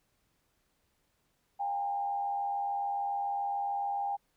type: tone with frequency modulation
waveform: sine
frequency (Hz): 805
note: G5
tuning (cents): +46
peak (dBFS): -30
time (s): 1.59-4.17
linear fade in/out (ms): 20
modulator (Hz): 87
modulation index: 0.47
effects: pink hiss -75 dBFS RMS until 4.36 s